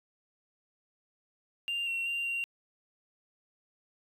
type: tone with pitch steps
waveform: triangle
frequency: 2791 / 2730 / 2777 / 2761 Hz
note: F7 / F7 / F7 / F7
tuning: -2 / -40 / -10 / -20 cents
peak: -28 dBFS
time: 1.68-2.44 s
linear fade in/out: 0 ms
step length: 190 ms
effects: tanh soft clip ceiling -26 dBFS